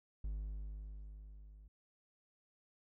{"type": "tone with level ramp", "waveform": "triangle", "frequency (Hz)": 51.3, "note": "G#1", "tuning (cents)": -21, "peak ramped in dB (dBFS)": [-35, -53], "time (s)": [0.24, 1.68], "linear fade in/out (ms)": 5, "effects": []}